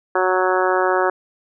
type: harmonic tone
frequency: 185 Hz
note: F#3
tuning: in tune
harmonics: 2 / 3 / 4 / 5 / 6 / 7 / 8 / 9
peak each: -20 / -22 / -23 / -24 / -25 / -25 / -26 / -27 dBFS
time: 0.15-1.1 s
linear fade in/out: 5 ms
effects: none